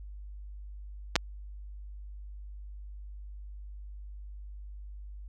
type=clicks; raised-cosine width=0.2 ms; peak=-6 dBFS; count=2; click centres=1.156 / 1.162 s; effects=added 50 Hz sine -41 dBFS peak until 5.28 s